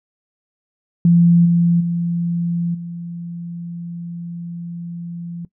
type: tone with level steps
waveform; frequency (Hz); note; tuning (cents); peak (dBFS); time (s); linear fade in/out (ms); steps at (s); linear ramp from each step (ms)
sine; 171.2; F3; -34; -8 / -11 / -17 / -26; 1.05-5.45; 2; 1.45 / 1.8 / 2.74; 10
effects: noise-tail reverb RT60 0.1 s tail -18 dB re dry